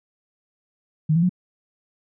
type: tone with pitch steps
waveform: sine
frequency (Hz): 155.56 / 167.69 / 180.77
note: D#3 / E3 / F#3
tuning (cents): 0 / +30 / -40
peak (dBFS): -15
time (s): 1.09-1.294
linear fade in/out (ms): 10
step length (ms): 68
effects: none